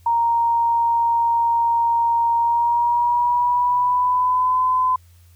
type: tone with pitch glide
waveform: sine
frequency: 932.3 to 1016.7 Hz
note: A#5 to B5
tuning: 0 to +50 cents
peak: -15 dBFS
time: 0.06-4.96 s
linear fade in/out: 5 ms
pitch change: +150 cents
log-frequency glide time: 2.37-4.62 s
effects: added 86 Hz sine -47 dBFS peak until 5.35 s + white hiss -59 dBFS RMS until 5.35 s